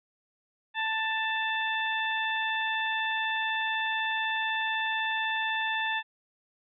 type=harmonic tone; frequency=884 Hz; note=A5; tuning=8 cents sharp; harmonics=1 / 2 / 3 / 4; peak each=-32 / -30 / -35 / -36 dBFS; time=0.74-6.03 s; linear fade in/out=50 ms; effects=none

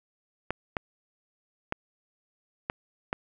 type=clicks; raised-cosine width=0.5 ms; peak=-13 dBFS; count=5; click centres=0.506 / 0.768 / 1.724 / 2.699 / 3.129 s; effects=none

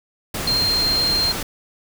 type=tone in noise; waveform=sine; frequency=4188 Hz; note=C8; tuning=1 cent sharp; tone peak=-17 dBFS; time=0.47-1.32 s; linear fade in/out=5 ms; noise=pink; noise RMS=-26 dBFS; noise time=0.34-1.43 s; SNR=+6 dB; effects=none

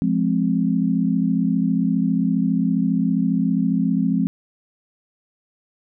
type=chord; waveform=sine; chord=F minor; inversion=none; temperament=just; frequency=174.61 / 209.5 / 261.9 Hz; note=F3 / Ab3 / C4; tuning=0 / +15 / +2 cents; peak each=-21 dBFS; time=0.02-4.27 s; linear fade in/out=0 ms; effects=none

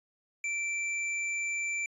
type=tone; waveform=square; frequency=2341 Hz; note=D7; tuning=6 cents flat; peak=-31 dBFS; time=0.44-1.86 s; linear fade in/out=2 ms; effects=resampled to 24000 Hz

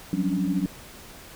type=tone cluster; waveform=sine; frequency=178.6 / 192.3 / 272.9 / 288.4 Hz; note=F3 / G3 / C#4 / D4; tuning=+39 / -33 / -27 / -31 cents; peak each=-27 / -27 / -30 / -28 dBFS; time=0.13-0.66 s; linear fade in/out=2 ms; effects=pink hiss -45 dBFS RMS until 1.35 s

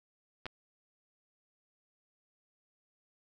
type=clicks; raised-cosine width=0.3 ms; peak=-24 dBFS; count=2; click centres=0.457 / 0.465 s; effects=none

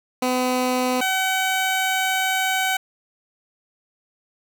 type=tone pair in turn; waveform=15% pulse; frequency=252.9 / 757.8 Hz; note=B3 / F#5; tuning=+41 / +41 cents; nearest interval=octave + perfect fifth; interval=1900 cents; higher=second; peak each=-13 dBFS; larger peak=neither; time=0.22-1.01 / 1.01-2.77 s; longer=second; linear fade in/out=5 ms; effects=none

